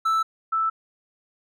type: tone pair in turn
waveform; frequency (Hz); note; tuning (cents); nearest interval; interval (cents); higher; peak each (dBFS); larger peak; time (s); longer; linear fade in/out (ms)
triangle / sine; 1319 / 1319; E6 / E6; +1 / +1; unison; 0; neither; -17 / -20; first; 0.05-0.23 / 0.52-0.7; neither; 10
effects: none